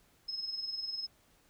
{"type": "tone with tremolo", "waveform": "sine", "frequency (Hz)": 5170, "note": "E8", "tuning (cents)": -34, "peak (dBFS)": -33, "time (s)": [0.28, 1.07], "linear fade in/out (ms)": 10, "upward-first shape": "sine", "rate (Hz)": 20, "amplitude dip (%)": 60, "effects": ["pink hiss -67 dBFS RMS until 1.49 s"]}